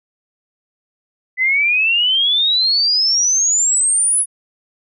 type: exponential sweep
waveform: sine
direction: up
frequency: 2000 to 10480 Hz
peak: -12 dBFS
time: 1.37-4.26 s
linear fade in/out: 50 ms
effects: none